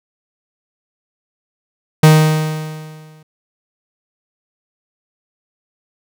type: tone with exponential decay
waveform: 45% pulse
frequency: 155.56 Hz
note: D#3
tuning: in tune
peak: -3 dBFS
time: 2.03-3.23 s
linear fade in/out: 5 ms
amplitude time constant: 260 ms
effects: none